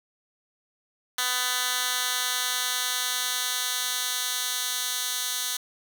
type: tone with high-pass filter sweep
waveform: 10% pulse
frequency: 250 Hz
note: B3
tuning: 21 cents sharp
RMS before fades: -28 dBFS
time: 1.18-5.57 s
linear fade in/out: 5 ms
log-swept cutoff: 2100 to 3800 Hz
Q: 0.71
effects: none